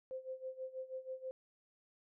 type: tone with tremolo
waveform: sine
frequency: 520 Hz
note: C5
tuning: 11 cents flat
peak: -39 dBFS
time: 0.11-1.31 s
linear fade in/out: 0 ms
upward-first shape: sine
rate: 6.2 Hz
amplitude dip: 85%
effects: none